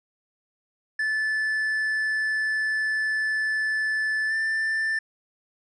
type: tone with pitch glide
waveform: triangle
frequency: 1744 to 1774.5 Hz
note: A6 to A6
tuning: -16 to +14 cents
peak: -21 dBFS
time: 0.99-4.99 s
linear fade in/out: 5 ms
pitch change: +30 cents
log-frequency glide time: 4.28-4.33 s
effects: resampled to 24000 Hz